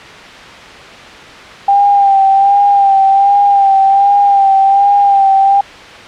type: tone with vibrato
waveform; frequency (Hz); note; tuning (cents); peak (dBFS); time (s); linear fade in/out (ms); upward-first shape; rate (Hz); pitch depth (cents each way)
sine; 793; G5; +20; -5; 1.68-5.61; 5; sine; 1.3; 34
effects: white hiss -31 dBFS RMS until 6.07 s + low-pass 3000 Hz 12 dB/octave